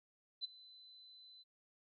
sine tone with ADSR envelope, 4023 Hz, B7, 31 cents sharp, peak -36 dBFS, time 0.41-1.44 s, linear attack 33 ms, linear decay 16 ms, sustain -21 dB, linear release 28 ms, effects none

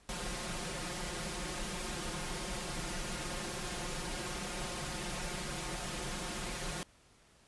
pink noise with comb filter, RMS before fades -39 dBFS, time 0.09-6.83 s, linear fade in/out 0 ms, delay 5.6 ms, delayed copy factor +1, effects pink hiss -64 dBFS RMS until 7.47 s + resampled to 24000 Hz

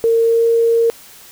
sine tone with pitch glide, 457.9 to 461.4 Hz, A#4 to A#4, -31 to -18 cents, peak -10 dBFS, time 0.04-0.9 s, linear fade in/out 0 ms, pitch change +13 cents, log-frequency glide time 0.23-0.44 s, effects white hiss -41 dBFS RMS until 1.31 s

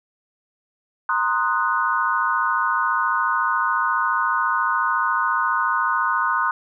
sine chord, C half-diminished seventh, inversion third, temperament equal, 932.3 / 1046.5 / 1244.5 / 1480 Hz, Bb5 / C6 / Eb6 / Gb6, 0 / 0 / 0 / 0 cents, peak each -26 / -23 / -23 / -23 dBFS, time 1.09-6.51 s, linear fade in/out 2 ms, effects none

